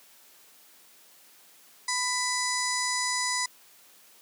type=harmonic tone; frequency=996 Hz; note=B5; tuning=14 cents sharp; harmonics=1 / 2 / 4 / 5 / 6 / 7 / 8 / 9 / 10; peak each=-32 / -32 / -38 / -33 / -36 / -34 / -40 / -41 / -40 dBFS; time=1.88-3.46 s; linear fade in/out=5 ms; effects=white hiss -56 dBFS RMS until 4.21 s + high-pass 200 Hz 12 dB/octave